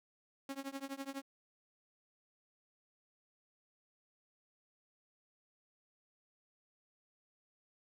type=tone with tremolo; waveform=sawtooth; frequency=273.5 Hz; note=C#4; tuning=23 cents flat; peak=-34 dBFS; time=0.49-1.22 s; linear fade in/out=2 ms; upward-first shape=triangle; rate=12 Hz; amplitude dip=100%; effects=none